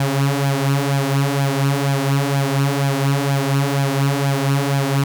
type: tone with flanger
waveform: sawtooth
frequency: 138.7 Hz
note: C#3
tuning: 1 cent sharp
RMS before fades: -18 dBFS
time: 0-5.04 s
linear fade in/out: 5 ms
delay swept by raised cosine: 1.2 to 6.5 ms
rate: 2.1 Hz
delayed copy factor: +0.65
effects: none